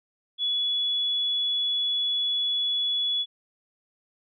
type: tone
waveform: sine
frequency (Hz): 3400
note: G#7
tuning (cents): +40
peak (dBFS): -23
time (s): 0.38-3.26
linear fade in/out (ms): 50
effects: none